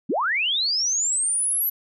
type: linear sweep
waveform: sine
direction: up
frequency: 164.81 to 11960 Hz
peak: -20 dBFS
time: 0.09-1.7 s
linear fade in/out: 10 ms
effects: none